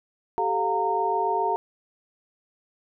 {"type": "tone cluster", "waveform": "sine", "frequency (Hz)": [387.7, 434.9, 710, 920], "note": ["G4", "A4", "F5", "A#5"], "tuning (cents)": [-19, -20, 28, -23], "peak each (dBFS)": [-29, -30, -28, -24], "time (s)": [0.38, 1.56], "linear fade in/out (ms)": 0, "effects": []}